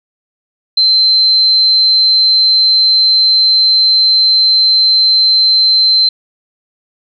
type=tone; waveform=sine; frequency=4100 Hz; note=C8; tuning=36 cents flat; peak=-6 dBFS; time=0.77-6.09 s; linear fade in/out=5 ms; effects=none